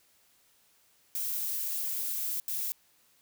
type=noise bursts at uneven times; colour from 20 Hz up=violet; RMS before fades=-33 dBFS; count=2; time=1.15-2.4 / 2.48-2.72 s; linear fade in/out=0 ms; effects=white hiss -66 dBFS RMS until 3.21 s